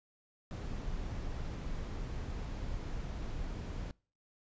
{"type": "noise", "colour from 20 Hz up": "brown", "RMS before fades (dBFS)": -39, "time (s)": [0.51, 3.91], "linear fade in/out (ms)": 0, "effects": ["noise-tail reverb RT60 0.4 s tail -25 dB re dry", "resampled to 16000 Hz"]}